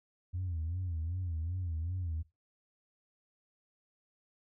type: tone with vibrato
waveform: sine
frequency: 85.8 Hz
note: F2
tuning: 30 cents flat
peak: -32 dBFS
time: 0.33-2.23 s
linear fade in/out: 20 ms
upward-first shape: sine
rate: 2.6 Hz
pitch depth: 140 cents each way
effects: noise-tail reverb RT60 0.2 s tail -17 dB re dry + tanh soft clip ceiling -30 dBFS